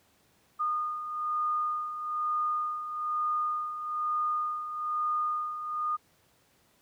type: beating tone pair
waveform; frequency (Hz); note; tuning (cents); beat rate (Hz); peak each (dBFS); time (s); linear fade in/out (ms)
sine; 1223 / 1224.1; D#6 / D#6; -30 / -29; 1.1; -36 / -29; 0.59-5.97; 20
effects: pink hiss -66 dBFS RMS until 6.81 s + high-pass 80 Hz 12 dB/octave